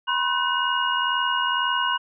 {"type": "tone cluster", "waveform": "sine", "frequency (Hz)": [978, 1060, 1508, 2871], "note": ["B5", "C6", "F#6", "F7"], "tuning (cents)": [-17, 22, 32, 47], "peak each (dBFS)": -26, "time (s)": [0.07, 1.98], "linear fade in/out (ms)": 20, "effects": []}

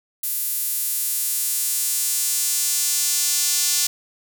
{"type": "tone with high-pass filter sweep", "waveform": "square", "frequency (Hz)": 160, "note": "D#3", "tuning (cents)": 49, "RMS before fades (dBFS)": -22, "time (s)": [0.23, 3.87], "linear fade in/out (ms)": 5, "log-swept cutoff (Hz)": [12000, 5900], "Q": 1.1, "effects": []}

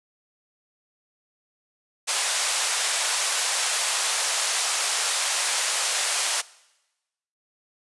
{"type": "band-pass noise", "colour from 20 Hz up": "white", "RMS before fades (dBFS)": -25, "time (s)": [2.07, 6.42], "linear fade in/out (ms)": 20, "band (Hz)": [570, 10000], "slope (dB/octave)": 24, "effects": ["noise-tail reverb RT60 1.0 s tail -21 dB re dry", "resampled to 24000 Hz"]}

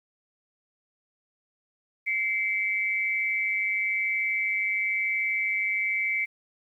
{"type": "tone pair together", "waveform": "sine", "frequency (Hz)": [2093, 2294], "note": ["C7", "D7"], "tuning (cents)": [0, -41], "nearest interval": "major second", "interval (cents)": 159, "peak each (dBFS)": -27, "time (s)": [2.06, 6.26], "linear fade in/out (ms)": 20, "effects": ["10-bit"]}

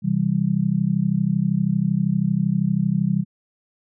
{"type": "chord", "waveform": "sine", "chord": "C major", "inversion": "none", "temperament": "just", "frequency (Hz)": [130.81, 163.52, 196.22], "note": ["C3", "E3", "G3"], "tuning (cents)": [0, -14, 2], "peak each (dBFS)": [-25, -21, -21], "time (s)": [0.02, 3.25], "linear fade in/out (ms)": 50, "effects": []}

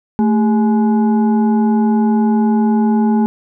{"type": "tone with frequency modulation", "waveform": "sine", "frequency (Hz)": 220, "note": "A3", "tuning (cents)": 0, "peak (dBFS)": -10, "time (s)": [0.19, 3.26], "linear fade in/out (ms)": 0, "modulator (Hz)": 624, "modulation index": 0.54, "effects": []}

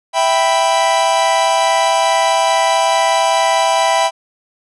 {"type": "chord", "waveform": "45% pulse", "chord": "E minor", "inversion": "none", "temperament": "equal", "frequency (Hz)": [659.3, 784, 987.8], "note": ["E5", "G5", "B5"], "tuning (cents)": [0, 0, 0], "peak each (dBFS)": -16, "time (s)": [0.13, 4.11], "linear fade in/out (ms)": 50, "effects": ["resampled to 24000 Hz"]}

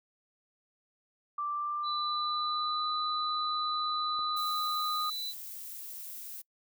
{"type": "tone with pitch glide", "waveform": "sine", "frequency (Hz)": [1174.7, 1233.1], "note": ["D6", "D#6"], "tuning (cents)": [0, -16], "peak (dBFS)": -31, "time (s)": [1.38, 5.1], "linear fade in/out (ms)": 5, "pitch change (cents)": 84, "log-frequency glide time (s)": [1.5, 2.9]}
{"type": "tone", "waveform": "sine", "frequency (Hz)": 3982, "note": "B7", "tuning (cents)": 14, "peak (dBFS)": -35, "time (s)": [1.83, 5.34], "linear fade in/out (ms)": 50}
{"type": "click", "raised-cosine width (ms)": 1, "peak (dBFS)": -37, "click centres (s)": 4.191}
{"type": "noise", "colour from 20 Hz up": "violet", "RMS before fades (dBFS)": -43, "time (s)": [4.36, 6.42], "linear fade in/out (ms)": 10}
{"effects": ["noise-tail reverb RT60 0.1 s tail -24 dB re dry"]}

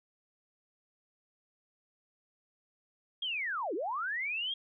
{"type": "linear two-way sweep", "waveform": "sine", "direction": "down then up", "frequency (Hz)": [3300, 295.6, 3300], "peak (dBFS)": -32, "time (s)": [3.22, 4.54], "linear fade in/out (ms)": 5, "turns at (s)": 3.74, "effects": []}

